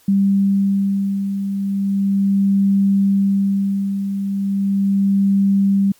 sine beating tone pair, 196.8 / 197.17 Hz, G3 / G3, +7 / +10 cents, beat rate 0.37 Hz, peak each -22 / -14 dBFS, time 0.08-5.92 s, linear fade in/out 5 ms, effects white hiss -53 dBFS RMS until 5.99 s + MP3 96 kbps

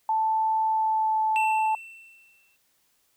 sine tone with pitch glide, 880 to 872.9 Hz, A5 to A5, 0 to -14 cents, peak -21 dBFS, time 0.09-1.75 s, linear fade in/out 2 ms, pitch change -14 cents, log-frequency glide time 0.64-1.19 s
triangle tone with exponential decay, 2686 Hz, E7, 32 cents sharp, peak -23 dBFS, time 1.36-2.56 s, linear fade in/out 0 ms, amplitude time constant 260 ms
effects white hiss -68 dBFS RMS until 3.16 s

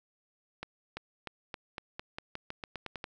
accelerating click train, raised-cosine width 0.3 ms, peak -22 dBFS, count 14, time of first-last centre 0.63-3.041 s, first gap 340 ms, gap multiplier 0.89, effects none

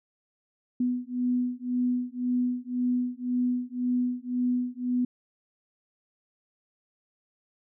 sine beating tone pair, 246.9 / 248.8 Hz, B3 / B3, 0 / +13 cents, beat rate 1.9 Hz, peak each -28 / -28 dBFS, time 0.8-5.05 s, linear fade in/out 5 ms, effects none

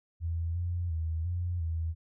sine tone with pitch steps, 83.4 / 87.3 / 80.8 / 88 / 81.7 Hz, E2 / F2 / E2 / F2 / E2, +21 / 0 / -34 / +14 / -15 cents, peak -29 dBFS, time 0.2-1.95 s, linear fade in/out 50 ms, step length 350 ms, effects none

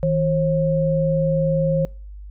sine tone pair together, 160 / 538.2 Hz, D#3 / C5, +49 / +49 cents, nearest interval octave + major sixth, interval 2100 cents, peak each -19 dBFS, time 0.03-1.85 s, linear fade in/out 0 ms, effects noise-tail reverb RT60 0.4 s tail -26 dB re dry + added 50 Hz sine -34 dBFS peak until 2.3 s

